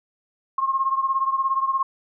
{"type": "beating tone pair", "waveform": "sine", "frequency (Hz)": [1070, 1087], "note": ["C6", "C#6"], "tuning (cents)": [38, -34], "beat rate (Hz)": 17, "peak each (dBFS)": [-21, -25], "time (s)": [0.58, 1.83], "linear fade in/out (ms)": 5, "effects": []}